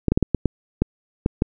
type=clicks; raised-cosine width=3 ms; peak=-4 dBFS; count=9; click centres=0.083 / 0.12 / 0.175 / 0.227 / 0.347 / 0.457 / 0.82 / 1.261 / 1.421 s; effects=none